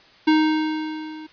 square tone with level ramp, 311.1 Hz, D#4, in tune, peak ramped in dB -13 to -36 dBFS, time 0.27-1.27 s, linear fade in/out 10 ms, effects white hiss -51 dBFS RMS until 1.32 s + resampled to 11025 Hz

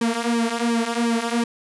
sawtooth tone with flanger, 233.1 Hz, A#3, in tune, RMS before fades -22 dBFS, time 0.01-1.44 s, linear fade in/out 5 ms, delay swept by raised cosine 1.4 to 4.8 ms, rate 2.8 Hz, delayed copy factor -0.75, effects resampled to 24000 Hz

